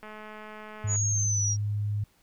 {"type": "click train", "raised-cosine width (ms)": 0.5, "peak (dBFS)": -29, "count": 200, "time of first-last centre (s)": [0.03, 0.96], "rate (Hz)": 214}
{"type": "tone", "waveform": "sine", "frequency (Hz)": 103.8, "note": "G#2", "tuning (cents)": 0, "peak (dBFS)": -26, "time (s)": [0.84, 2.04], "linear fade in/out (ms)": 5}
{"type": "linear sweep", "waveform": "sine", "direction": "down", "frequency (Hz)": [6870, 5650], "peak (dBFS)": -26, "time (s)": [0.87, 1.57], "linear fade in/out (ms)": 50}
{"effects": ["pink hiss -65 dBFS RMS until 2.22 s"]}